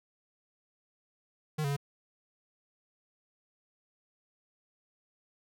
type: tone with pitch steps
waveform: square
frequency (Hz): 153.6 / 140.7 / 141.7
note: D#3 / C#3 / C#3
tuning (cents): -22 / +26 / +38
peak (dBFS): -30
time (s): 1.58-1.766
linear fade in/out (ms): 10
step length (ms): 62
effects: none